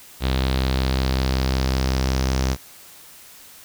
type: tone with low-pass filter sweep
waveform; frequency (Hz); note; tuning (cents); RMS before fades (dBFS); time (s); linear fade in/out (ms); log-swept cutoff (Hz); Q
sawtooth; 65.41; C2; 0; -21; 0.2-2.57; 50; 3900 to 5900; 3.3
effects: white hiss -45 dBFS RMS until 3.64 s